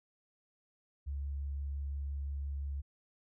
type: tone with vibrato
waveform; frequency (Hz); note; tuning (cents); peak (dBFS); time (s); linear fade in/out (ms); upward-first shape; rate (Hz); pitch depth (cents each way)
sine; 70.2; C#2; +22; -35; 1.06-2.82; 20; triangle; 5.8; 10
effects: none